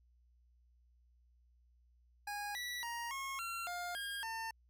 25% pulse tone with pitch steps, 822 / 1953 / 941 / 1086 / 1367 / 706 / 1619 / 900 Hz, G#5 / B6 / A#5 / C#6 / F6 / F5 / G#6 / A5, -18 / -20 / +16 / -36 / -37 / +19 / -45 / +39 cents, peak -36 dBFS, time 2.27-4.51 s, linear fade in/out 5 ms, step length 280 ms, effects added 60 Hz sine -66 dBFS peak until 4.69 s

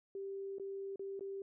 sine tone with dropouts, 392 Hz, G4, in tune, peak -40 dBFS, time 0.15-1.42 s, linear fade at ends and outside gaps 2 ms, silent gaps 0.584-0.597 / 0.959-0.994 / 1.194-1.208 s, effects none

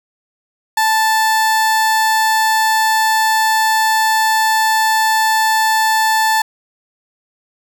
30% pulse tone, 880 Hz, A5, in tune, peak -9 dBFS, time 0.77-6.42 s, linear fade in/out 5 ms, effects none

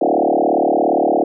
sine tone with frequency modulation, 523 Hz, C5, 1 cent flat, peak -12 dBFS, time 0.01-1.24 s, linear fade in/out 5 ms, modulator 37.3 Hz, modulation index 6.6, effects none

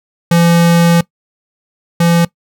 square tone pair in turn, 170 / 170 Hz, F3 / F3, -46 / -46 cents, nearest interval unison, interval 0 cents, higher neither, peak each -7 / -8 dBFS, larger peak first, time 0.31-1.01 / 2-2.25 s, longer first, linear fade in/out 5 ms, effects noise-tail reverb RT60 0.1 s tail -20 dB re dry

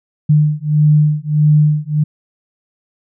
sine beating tone pair, 150 / 151.6 Hz, D3 / D#3, +37 / -45 cents, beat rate 1.6 Hz, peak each -12 dBFS, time 0.29-2.04 s, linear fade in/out 10 ms, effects none

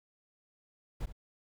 brown noise with echo, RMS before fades -35 dBFS, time 1-1.06 s, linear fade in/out 10 ms, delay 66 ms, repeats 1, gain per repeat -12 dB, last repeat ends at 1.126 s, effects none

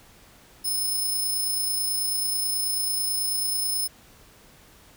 5% pulse tone with amplitude modulation, 5210 Hz, E8, 21 cents flat, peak -17 dBFS, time 0.64-3.88 s, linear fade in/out 20 ms, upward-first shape sine, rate 29.2 Hz, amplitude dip 30%, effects pink hiss -53 dBFS RMS until 4.96 s

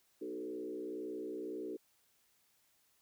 sine tone with frequency modulation, 373 Hz, F#4, 14 cents sharp, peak -39 dBFS, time 0.21-1.77 s, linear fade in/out 10 ms, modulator 61.8 Hz, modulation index 1.4, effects white hiss -73 dBFS RMS until 3.01 s

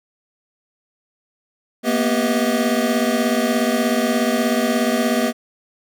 square tone cluster, 230.1 / 246.8 / 396 / 491.1 / 635 Hz, A#3 / B3 / G4 / B4 / D#5, -22 / -1 / +18 / -10 / +35 cents, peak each -22 / -22 / -27 / -27 / -24 dBFS, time 1.83-5.33 s, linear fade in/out 50 ms, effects none

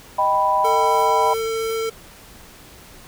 sine chord, Eb augmented, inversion none, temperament equal, 622.3 / 784 / 987.8 Hz, Eb5 / G5 / B5, 0 / 0 / 0 cents, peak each -23 / -21 / -17 dBFS, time 0.18-1.34 s, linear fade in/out 10 ms
square tone, 448.6 Hz, A4, 34 cents sharp, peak -22 dBFS, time 0.64-1.9 s, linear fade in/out 10 ms
effects pink hiss -44 dBFS RMS until 3.07 s

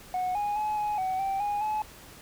sine tone with pitch steps, 734 / 825 / 849 / 838 / 752 / 779 / 823 / 855 Hz, F#5 / G#5 / G#5 / G#5 / F#5 / G5 / G#5 / A5, -14 / -12 / +38 / +15 / +28 / -11 / -16 / -50 cents, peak -24 dBFS, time 0.14-1.82 s, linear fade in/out 2 ms, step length 210 ms, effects tanh soft clip ceiling -25 dBFS + pink hiss -49 dBFS RMS until 2.21 s

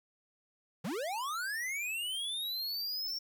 square linear sweep, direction up, 137.8 to 5520 Hz, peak -35 dBFS, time 0.84-3.19 s, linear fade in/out 10 ms, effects 11-bit

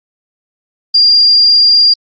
sine tone, 4792 Hz, D8, 34 cents sharp, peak -4 dBFS, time 0.94-1.94 s, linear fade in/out 10 ms, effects Opus 32 kbps

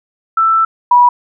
sine tone pair in turn, 1327 / 974.3 Hz, E6 / B5, +11 / -24 cents, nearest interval perfect fourth, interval 535 cents, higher first, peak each -8 / -4 dBFS, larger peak second, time 0.37-0.65 / 0.91-1.09 s, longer first, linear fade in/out 5 ms, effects none

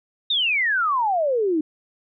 sine exponential sweep, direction down, 3767 to 297.5 Hz, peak -18 dBFS, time 0.3-1.61 s, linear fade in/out 5 ms, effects none

